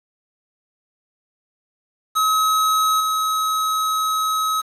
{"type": "tone with level steps", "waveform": "square", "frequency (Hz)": 1278, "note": "D#6", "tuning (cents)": 46, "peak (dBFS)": [-16, -19], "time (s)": [2.15, 4.62], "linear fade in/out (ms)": 20, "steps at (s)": 3, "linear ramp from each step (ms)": 5, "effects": ["resampled to 32000 Hz", "7-bit"]}